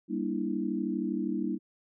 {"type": "chord", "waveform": "sine", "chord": "E half-diminished seventh", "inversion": "first", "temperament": "just", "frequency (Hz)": [197.78, 237.3, 296.7, 329.6], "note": ["G3", "Bb3", "D4", "E4"], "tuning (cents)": [16, 31, 18, 0], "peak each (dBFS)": -34, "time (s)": [0.08, 1.59], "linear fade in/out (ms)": 50, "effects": []}